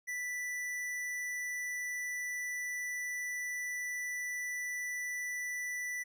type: tone with hard clipping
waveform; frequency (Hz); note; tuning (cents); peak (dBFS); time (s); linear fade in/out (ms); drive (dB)
triangle; 1975.5; B6; 0; -37; 0.07-6.04; 20; 17
effects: none

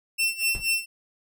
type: tone with tremolo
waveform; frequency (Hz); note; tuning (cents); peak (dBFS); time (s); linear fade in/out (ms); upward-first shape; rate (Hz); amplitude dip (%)
sawtooth; 2698; E7; +40; -17; 0.18-0.86; 20; sine; 4.2; 85
type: noise with exponential decay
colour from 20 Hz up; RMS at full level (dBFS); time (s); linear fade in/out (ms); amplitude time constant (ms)
brown; -29; 0.55-0.72; 0; 36
effects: none

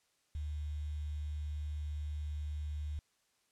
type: tone with quantisation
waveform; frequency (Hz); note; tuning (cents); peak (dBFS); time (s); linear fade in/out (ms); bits
sine; 74.8; D2; +32; -36; 0.35-2.99; 0; 10
effects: white hiss -75 dBFS RMS until 3.51 s + low-pass 9000 Hz 12 dB/octave

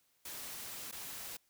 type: noise with dropouts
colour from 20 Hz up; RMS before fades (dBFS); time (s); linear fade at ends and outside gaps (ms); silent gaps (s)
white; -45; 0.25-1.37; 5; 0.914-0.924
effects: white hiss -74 dBFS RMS until 1.49 s

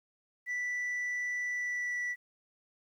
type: tone with pitch glide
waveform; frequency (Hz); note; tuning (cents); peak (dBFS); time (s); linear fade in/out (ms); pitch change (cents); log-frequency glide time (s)
sine; 1971 to 1958.5; B6 to B6; -4 to -15; -29; 0.46-2.16; 50; -11; 1.53-1.98
effects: tanh soft clip ceiling -31 dBFS + 11-bit

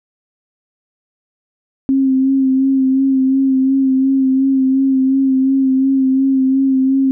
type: tone with vibrato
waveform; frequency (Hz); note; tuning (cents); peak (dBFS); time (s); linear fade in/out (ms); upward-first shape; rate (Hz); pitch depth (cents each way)
sine; 266.2; C4; +30; -10; 1.89-7.11; 0; sine; 2.8; 27
effects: none

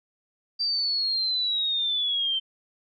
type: linear sweep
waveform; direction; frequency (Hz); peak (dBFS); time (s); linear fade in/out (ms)
sine; down; 4699 to 3100; -23; 0.59-2.4; 20
effects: none

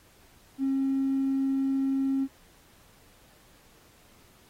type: tone with tanh clipping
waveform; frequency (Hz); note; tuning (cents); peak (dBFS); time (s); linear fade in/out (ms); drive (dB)
triangle; 270; C#4; -45; -23; 0.58-2.28; 50; 1
effects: pink hiss -59 dBFS RMS until 4.49 s + AAC 48 kbps

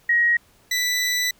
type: tone pair in turn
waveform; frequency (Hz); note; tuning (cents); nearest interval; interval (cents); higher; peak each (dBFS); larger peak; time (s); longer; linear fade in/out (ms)
sine / 20% pulse; 1891 / 1979.3; A#6 / B6; +24 / +3; minor second; 79; second; -15; neither; 0.09-0.37 / 0.71-1.31; second; 5
effects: pink hiss -57 dBFS RMS until 1.39 s

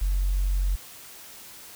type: tone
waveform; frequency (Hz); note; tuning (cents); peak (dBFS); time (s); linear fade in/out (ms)
sine; 46.25; F#1; 0; -20; 0.01-0.76; 10
effects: tanh soft clip ceiling -17 dBFS + white hiss -45 dBFS RMS until 1.75 s

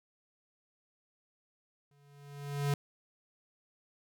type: tone with exponential growth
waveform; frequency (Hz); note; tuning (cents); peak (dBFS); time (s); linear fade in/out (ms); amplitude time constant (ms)
square; 142.7; D3; -49; -27; 1.91-2.74; 2; 180
effects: none

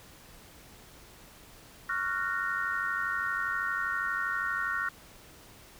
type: chord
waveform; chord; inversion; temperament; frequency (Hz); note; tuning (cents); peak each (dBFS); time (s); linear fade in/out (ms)
sine; Gb major seventh; second; just; 1110 / 1387.5 / 1480 / 1850; Db6 / F6 / Gb6 / Bb6; +2 / -12 / 0 / -14; -37 / -33 / -34 / -34; 1.89-4.89; 5
effects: pink hiss -53 dBFS RMS until 5.79 s

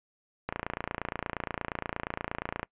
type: click train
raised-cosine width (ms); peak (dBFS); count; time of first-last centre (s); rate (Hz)
0.5; -16; 62; 0.49-2.63; 28.5
effects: noise-tail reverb RT60 0.1 s tail -23 dB re dry + resampled to 8000 Hz

